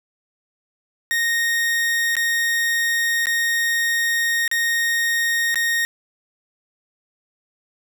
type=tone with dropouts; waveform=40% pulse; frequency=1858 Hz; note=A#6; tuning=6 cents flat; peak=-17 dBFS; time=1.11-5.85 s; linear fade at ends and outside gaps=0 ms; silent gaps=2.154-2.167 / 3.257-3.269 / 4.478-4.514 / 5.544-5.557 s; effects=none